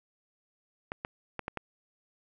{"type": "clicks", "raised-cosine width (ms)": 0.5, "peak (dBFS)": -19, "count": 5, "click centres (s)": [0.919, 1.049, 1.393, 1.481, 1.573], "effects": []}